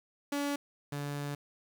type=tone pair in turn; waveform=sawtooth; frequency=285.5 / 144.03 Hz; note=D4 / D3; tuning=-49 / -33 cents; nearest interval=octave; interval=1184 cents; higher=first; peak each=-27 / -31 dBFS; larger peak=first; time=0.32-0.56 / 0.92-1.35 s; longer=second; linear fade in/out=5 ms; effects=9-bit